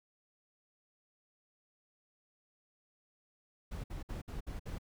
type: noise bursts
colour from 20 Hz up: brown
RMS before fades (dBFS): -41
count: 6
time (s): 3.71-4.785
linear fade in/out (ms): 10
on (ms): 130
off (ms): 59
effects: none